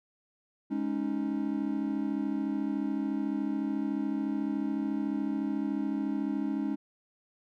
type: chord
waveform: triangle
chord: Ab suspended fourth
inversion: none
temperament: equal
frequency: 207.7 / 277.2 / 311.1 Hz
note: Ab3 / Db4 / Eb4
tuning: 0 / 0 / 0 cents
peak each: -32 / -30 / -32 dBFS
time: 0.7-6.76 s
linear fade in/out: 20 ms
effects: none